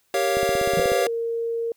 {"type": "chord", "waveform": "square", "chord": "G half-diminished seventh", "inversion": "none", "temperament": "equal", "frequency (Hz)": [392, 466.2, 554.4, 698.5], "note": ["G4", "Bb4", "Db5", "F5"], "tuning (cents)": [0, 0, 0, 0], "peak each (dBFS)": [-26, -29, -25, -26], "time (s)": [0.14, 1.07], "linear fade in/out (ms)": 2}
{"type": "click train", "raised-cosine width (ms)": 2, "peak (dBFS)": -16, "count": 10, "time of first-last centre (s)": [0.37, 0.919], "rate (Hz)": 16.4}
{"type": "tone with exponential decay", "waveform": "sine", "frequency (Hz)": 170.6, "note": "F3", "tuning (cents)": -40, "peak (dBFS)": -21, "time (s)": [0.77, 0.87], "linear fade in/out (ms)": 2, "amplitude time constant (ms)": 21}
{"type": "tone with pitch glide", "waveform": "sine", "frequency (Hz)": [501, 462.1], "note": ["B4", "A#4"], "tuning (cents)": [25, -15], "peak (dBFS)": -23, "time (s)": [0.78, 1.72], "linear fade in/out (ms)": 2, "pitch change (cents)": -140, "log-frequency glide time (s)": [1, 1.1]}
{"effects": ["white hiss -66 dBFS RMS until 1.76 s"]}